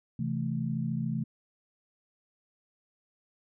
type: chord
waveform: sine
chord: A minor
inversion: first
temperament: just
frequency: 132 / 165 / 220 Hz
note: C3 / E3 / A3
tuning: +16 / +2 / 0 cents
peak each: -33 dBFS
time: 0.19-1.24 s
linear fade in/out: 5 ms
effects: none